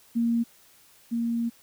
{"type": "tone pair in turn", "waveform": "sine", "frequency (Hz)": [233.1, 233.1], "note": ["A#3", "A#3"], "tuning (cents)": [0, 0], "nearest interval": "unison", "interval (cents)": 0, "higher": "neither", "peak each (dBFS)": [-21, -24], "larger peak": "first", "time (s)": [[0.15, 0.44], [1.11, 1.5]], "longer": "second", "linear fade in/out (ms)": 20, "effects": ["white hiss -57 dBFS RMS until 1.62 s"]}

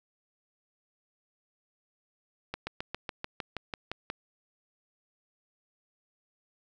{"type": "slowing click train", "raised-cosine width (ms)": 0.3, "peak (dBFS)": -18, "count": 11, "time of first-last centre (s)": [2.54, 4.101], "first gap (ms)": 130, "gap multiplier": 1.04, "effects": []}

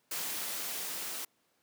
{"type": "noise with level ramp", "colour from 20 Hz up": "white", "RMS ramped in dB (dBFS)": [-36, -39], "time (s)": [0.11, 1.25], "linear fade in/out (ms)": 5, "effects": ["pink hiss -73 dBFS RMS until 1.62 s", "high-pass 200 Hz 12 dB/octave"]}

